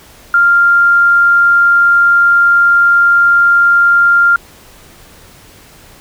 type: tone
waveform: sine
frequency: 1395 Hz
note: F6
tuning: 2 cents flat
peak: -5 dBFS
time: 0.34-4.36 s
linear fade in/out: 2 ms
effects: pink hiss -40 dBFS RMS until 6 s